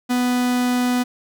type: tone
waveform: 45% pulse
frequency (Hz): 247.7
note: B3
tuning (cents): +5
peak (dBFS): -17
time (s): 0.09-1.04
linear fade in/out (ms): 20
effects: none